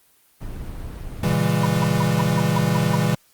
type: noise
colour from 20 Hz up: brown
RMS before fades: -32 dBFS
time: 0.4-1.38 s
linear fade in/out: 20 ms
type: chord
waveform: square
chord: A# half-diminished seventh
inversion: none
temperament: equal with one note detuned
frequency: 116.54 / 138.59 / 164.81 / 202.8 Hz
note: A#2 / C#3 / E3 / G#3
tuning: 0 / 0 / 0 / -41 cents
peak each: -25 / -25 / -22 / -25 dBFS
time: 1.23-3.15 s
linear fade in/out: 5 ms
type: tone bursts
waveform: sine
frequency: 980 Hz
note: B5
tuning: 14 cents flat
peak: -21 dBFS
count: 8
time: 1.63-2.958 s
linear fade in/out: 5 ms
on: 26 ms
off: 160 ms
effects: white hiss -58 dBFS RMS until 3.33 s + Opus 32 kbps